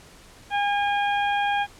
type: harmonic tone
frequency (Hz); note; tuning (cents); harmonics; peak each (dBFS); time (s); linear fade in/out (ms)
813; G#5; -37; 1 / 2 / 3 / 4; -22 / -28 / -32 / -34; 0.5-1.67; 50
effects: pink hiss -49 dBFS RMS until 1.79 s + low-pass 10000 Hz 12 dB/octave